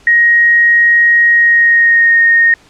sine tone with pitch glide, 1881 to 1851.9 Hz, A#6 to A#6, +15 to -12 cents, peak -5 dBFS, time 0.07-2.54 s, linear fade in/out 2 ms, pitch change -27 cents, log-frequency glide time 1.31-2.2 s, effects pink hiss -45 dBFS RMS until 2.69 s + low-pass 7000 Hz 12 dB/octave

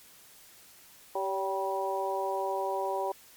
harmonic tone with a mistuned harmonic, 194 Hz, G3, 18 cents flat, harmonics 2 / 3 / 4 / 5, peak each -34 / -34 / -34 / -34 dBFS, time 1.15-3.12 s, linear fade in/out 5 ms, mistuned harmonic 3, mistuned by -36 cents, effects white hiss -55 dBFS RMS until 3.36 s + MP3 96 kbps

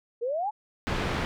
sine exponential sweep, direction up, 452.2 to 880 Hz, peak -26 dBFS, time 0.21-0.51 s, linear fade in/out 20 ms
pink low-pass noise, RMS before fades -29 dBFS, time 0.87-1.25 s, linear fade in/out 0 ms, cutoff 3000 Hz, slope 12 dB/octave
effects none

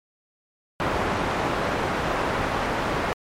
white low-pass noise, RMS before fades -25 dBFS, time 0.8-3.13 s, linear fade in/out 0 ms, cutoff 1200 Hz, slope 12 dB/octave, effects MP3 64 kbps

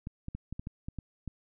clicks, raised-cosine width 5 ms, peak -25 dBFS, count 9, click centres 0.071 / 0.284 / 0.35 / 0.526 / 0.595 / 0.671 / 0.885 / 0.987 / 1.277 s, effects none

